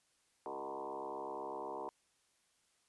sine tone with frequency modulation, 678 Hz, E5, 49 cents sharp, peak -40 dBFS, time 0.46-1.89 s, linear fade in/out 0 ms, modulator 68 Hz, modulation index 5.1, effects white hiss -75 dBFS RMS until 2.88 s + resampled to 24000 Hz

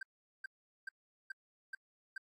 triangle tone bursts, 1568 Hz, G6, in tune, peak -38 dBFS, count 6, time 0.01-2.18 s, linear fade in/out 5 ms, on 20 ms, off 410 ms, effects AAC 48 kbps

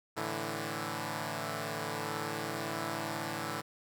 5% pulse chord, A suspended fourth, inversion none, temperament equal, 110 / 146.83 / 164.81 Hz, A2 / D3 / E3, 0 / 0 / 0 cents, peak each -28 dBFS, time 0.16-3.62 s, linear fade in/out 20 ms, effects none

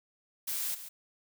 blue noise with echo, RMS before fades -34 dBFS, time 0.47-0.75 s, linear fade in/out 10 ms, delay 140 ms, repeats 1, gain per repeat -11 dB, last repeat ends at 0.89 s, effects none

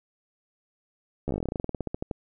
slowing click train, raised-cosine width 2 ms, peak -16 dBFS, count 22, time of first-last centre 1.28-2.112 s, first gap 13 ms, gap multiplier 1.1, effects none

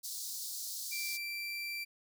pink high-pass noise, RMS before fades -41 dBFS, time 0.03-1.18 s, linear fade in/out 20 ms, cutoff 4200 Hz, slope 48 dB/octave
30% pulse tone, 2349 Hz, D7, in tune, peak -35 dBFS, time 0.91-1.85 s, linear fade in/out 20 ms
effects none

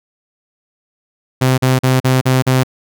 sawtooth tone bursts, 129.5 Hz, C3, 17 cents flat, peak -6 dBFS, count 6, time 1.41-2.635 s, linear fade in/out 10 ms, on 170 ms, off 41 ms, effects none

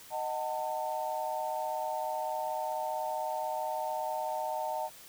sine chord, D# diminished, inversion none, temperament just, 622.3 / 746.7 / 896 Hz, D#5 / F#5 / A5, 0 / +16 / +31 cents, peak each -36 / -37 / -35 dBFS, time 0.1-4.9 s, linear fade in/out 50 ms, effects white hiss -52 dBFS RMS until 5.08 s

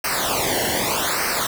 pink noise with flanger, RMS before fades -22 dBFS, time 0.04-1.47 s, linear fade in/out 5 ms, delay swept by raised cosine 0.28 to 0.82 ms, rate 0.83 Hz, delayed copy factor -0.9, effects none

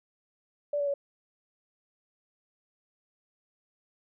sine tone with pitch steps, 582 / 572.3 / 562.8 Hz, D5 / D5 / C#5, -16 / -45 / +26 cents, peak -26 dBFS, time 0.73-0.94 s, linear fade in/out 5 ms, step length 70 ms, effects none

